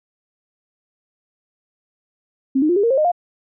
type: tone with pitch steps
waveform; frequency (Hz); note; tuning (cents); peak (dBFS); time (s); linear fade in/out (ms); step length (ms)
sine; 266.8 / 306.5 / 352 / 404.4 / 464.5 / 533.6 / 612.9 / 704.1; C4 / D#4 / F4 / G#4 / A#4 / C5 / D#5 / F5; +34 / -26 / +14 / -46 / -6 / +34 / -26 / +14; -13; 2.55-3.118; 10; 71
effects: none